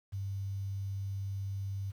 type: tone with quantisation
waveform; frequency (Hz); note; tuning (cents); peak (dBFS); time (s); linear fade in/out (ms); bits
sine; 98; G2; 0; -34; 0.12-1.92; 20; 10
effects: none